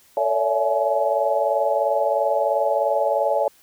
sine tone cluster, 446.2 / 562 / 582 / 665 / 846 Hz, A4 / C#5 / D5 / E5 / G#5, +24 / +24 / -16 / +15 / +32 cents, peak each -28 / -22 / -26 / -23 / -24 dBFS, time 0.17-3.48 s, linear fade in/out 2 ms, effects white hiss -55 dBFS RMS until 3.62 s

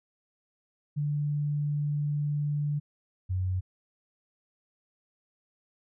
sine tone pair in turn, 146.83 / 92.5 Hz, D3 / F#2, 0 / 0 cents, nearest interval minor sixth, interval 800 cents, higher first, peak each -26 dBFS, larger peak neither, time 0.96-2.8 / 3.29-3.61 s, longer first, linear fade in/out 20 ms, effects none

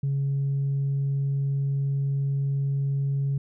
sine tone, 138.59 Hz, C#3, in tune, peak -21 dBFS, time 0.03-3.38 s, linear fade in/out 5 ms, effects tanh soft clip ceiling -20 dBFS

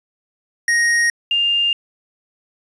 square / sine tone pair in turn, 1872 / 2805 Hz, A#6 / F7, +7 / +7 cents, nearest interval perfect fifth, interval 700 cents, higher second, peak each -14 dBFS, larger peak neither, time 0.68-1.1 / 1.31-1.73 s, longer neither, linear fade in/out 2 ms, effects resampled to 22050 Hz + 8-bit

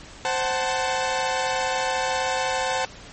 sawtooth chord, F# diminished, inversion second, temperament equal with one note detuned, 523.3 / 749 / 880 Hz, C5 / F#5 / A5, 0 / +21 / 0 cents, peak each -23 dBFS, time 0.25-2.85 s, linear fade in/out 0 ms, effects pink hiss -43 dBFS RMS until 3.12 s + MP3 32 kbps

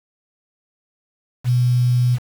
sine tone with quantisation, 123.5 Hz, B2, in tune, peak -13 dBFS, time 1.44-2.19 s, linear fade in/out 50 ms, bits 6, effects none

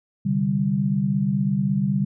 sine chord, C suspended second, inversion none, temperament just, 130.81 / 147.16 / 196.22 Hz, C3 / D3 / G3, 0 / +4 / +2 cents, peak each -27 / -24 / -21 dBFS, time 0.25-2.05 s, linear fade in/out 10 ms, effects none

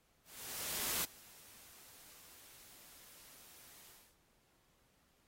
white noise with ADSR envelope, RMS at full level -36 dBFS, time 0.24-4.17 s, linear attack 800 ms, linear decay 12 ms, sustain -23 dB, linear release 290 ms, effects pink hiss -74 dBFS RMS until 5.27 s + AAC 48 kbps

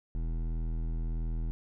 triangle tone with hard clipping, 40.76 Hz, E1, 19 cents flat, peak -32 dBFS, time 0.15-1.51 s, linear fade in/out 0 ms, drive 17 dB, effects none

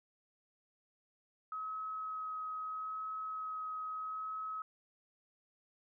sine tone with vibrato, 1275 Hz, D#6, 42 cents sharp, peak -38 dBFS, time 1.52-4.62 s, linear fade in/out 2 ms, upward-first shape sine, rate 0.78 Hz, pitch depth 10 cents each way, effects none

